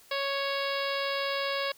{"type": "harmonic tone", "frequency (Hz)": 554.4, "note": "C#5", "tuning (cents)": 0, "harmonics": [1, 2, 3, 4, 5, 6, 7, 8, 9], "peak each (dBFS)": [-32, -35, -37, -38, -39, -40, -40, -41, -42], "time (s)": [0.11, 1.72], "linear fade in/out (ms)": 5, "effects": ["white hiss -57 dBFS RMS until 1.77 s"]}